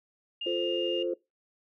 sine tone, 2821 Hz, F7, 17 cents sharp, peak -32 dBFS, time 0.41-1.03 s, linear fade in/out 5 ms
sine chord, F major, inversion none, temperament equal, 349.2 / 440 / 523.3 Hz, F4 / A4 / C5, 0 / 0 / 0 cents, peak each -30 / -34 / -32 dBFS, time 0.46-1.14 s, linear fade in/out 5 ms
effects noise-tail reverb RT60 0.2 s tail -20 dB re dry + tanh soft clip ceiling -16 dBFS

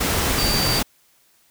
sine tone in noise, 4639 Hz, D8, 22 cents flat, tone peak -22 dBFS, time 0.38-0.8 s, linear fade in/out 10 ms, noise pink, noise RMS -21 dBFS, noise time 0-0.83 s, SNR -4 dB, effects white hiss -59 dBFS RMS until 1.5 s

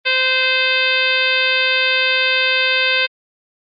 harmonic tone with a mistuned harmonic, 518 Hz, C5, 17 cents flat, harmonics 1 / 2 / 3 / 4 / 5 / 6 / 7 / 8 / 9, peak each -24 / -29 / -20 / -22 / -18 / -24 / -22 / -29 / -27 dBFS, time 0.05-3.07 s, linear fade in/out 20 ms, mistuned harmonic 9, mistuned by +16 cents, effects Opus 32 kbps

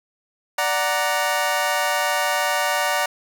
20% pulse chord, D augmented, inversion none, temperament equal, 587.3 / 740 / 932.3 Hz, D5 / F#5 / A#5, 0 / 0 / 0 cents, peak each -19 dBFS, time 0.58-3.06 s, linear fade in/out 5 ms, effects none

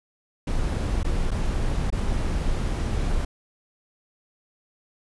brown noise with dropouts, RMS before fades -24 dBFS, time 0.47-3.25 s, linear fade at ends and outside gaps 5 ms, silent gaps 1.032-1.045 / 1.308-1.314 / 1.903-1.924 s, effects resampled to 24000 Hz

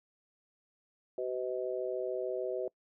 harmonic tone, 126.6 Hz, B2, 43 cents sharp, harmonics 3 / 4 / 5, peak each -36 / -37 / -38 dBFS, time 1.18-2.68 s, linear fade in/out 2 ms, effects noise-tail reverb RT60 0.1 s tail -24 dB re dry

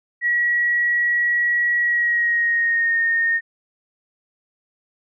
sine tone with pitch glide, 1920 to 1840.7 Hz, B6 to A#6, -49 to -22 cents, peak -16 dBFS, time 0.21-3.41 s, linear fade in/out 50 ms, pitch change -73 cents, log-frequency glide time 1.79-2.99 s, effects none

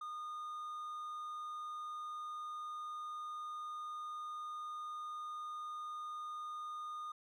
triangle tone, 1224 Hz, D#6, 29 cents flat, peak -40 dBFS, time 0.01-7.12 s, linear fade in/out 5 ms, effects none

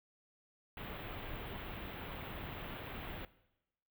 pink band-stop noise, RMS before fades -45 dBFS, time 0.77-3.25 s, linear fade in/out 2 ms, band 3500 to 15000 Hz, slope 48 dB/octave, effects noise-tail reverb RT60 0.9 s tail -18 dB re dry

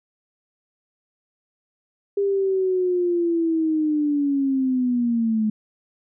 sine linear sweep, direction down, 402.7 to 212.9 Hz, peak -18 dBFS, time 2.17-5.5 s, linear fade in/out 5 ms, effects none

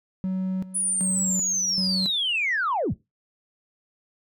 triangle tone with tremolo, 187.5 Hz, F#3, 23 cents sharp, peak -21 dBFS, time 0.24-2.06 s, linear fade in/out 0 ms, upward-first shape square, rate 1.3 Hz, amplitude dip 80%
sine linear sweep, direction down, 9940 to 33.62 Hz, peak -21 dBFS, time 0.74-2.94 s, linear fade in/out 20 ms
effects noise-tail reverb RT60 0.2 s tail -19 dB re dry + tanh soft clip ceiling -17 dBFS

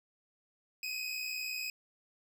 25% pulse tone pair together, 2489 / 2549 Hz, D#7 / D#7, 0 / +41 cents, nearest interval unison, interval 41 cents, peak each -35 / -35 dBFS, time 0.83-1.7 s, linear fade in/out 2 ms, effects none

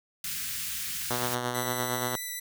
white band-stop noise, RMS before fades -34 dBFS, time 0.24-1.35 s, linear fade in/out 2 ms, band 200 to 1500 Hz, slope 24 dB/octave
5% pulse tone with tremolo, 122.7 Hz, B2, 11 cents flat, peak -16 dBFS, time 1.1-2.16 s, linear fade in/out 5 ms, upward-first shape sine, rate 8.7 Hz, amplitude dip 40%
5% pulse tone with vibrato, 1982 Hz, B6, 6 cents sharp, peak -24 dBFS, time 1.54-2.4 s, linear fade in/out 10 ms, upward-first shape triangle, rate 6.1 Hz, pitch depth 11 cents each way
effects none

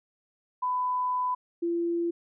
sine tone pair in turn, 1000 / 340.9 Hz, B5 / F4, +21 / -42 cents, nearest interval octave + perfect fifth, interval 1863 cents, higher first, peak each -25 dBFS, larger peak neither, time 0.62-1.35 / 1.62-2.11 s, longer first, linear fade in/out 10 ms, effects none

